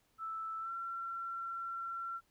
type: tone with pitch glide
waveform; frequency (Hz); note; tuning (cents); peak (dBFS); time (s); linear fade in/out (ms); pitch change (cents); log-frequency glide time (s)
sine; 1318.5 to 1358.7; E6 to F6; 0 to -48; -38; 0.18-2.21; 50; +52; 0.6-0.71
effects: pink hiss -74 dBFS RMS until 2.3 s